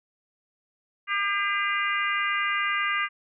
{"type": "harmonic tone with a mistuned harmonic", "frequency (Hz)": 400.7, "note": "G4", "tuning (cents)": 38, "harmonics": [3, 4, 5, 6, 7], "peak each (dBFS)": [-28, -30, -28, -33, -34], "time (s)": [1.07, 3.09], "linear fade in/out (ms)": 50, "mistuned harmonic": 5, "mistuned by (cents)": 25, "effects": []}